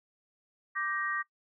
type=chord; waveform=sine; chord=G minor; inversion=second; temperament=just; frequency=1176 / 1568 / 1881.6 Hz; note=D6 / G6 / Bb6; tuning=+2 / 0 / +16 cents; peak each=-34 / -37 / -34 dBFS; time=0.75-1.23 s; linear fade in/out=20 ms; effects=noise-tail reverb RT60 0.1 s tail -18 dB re dry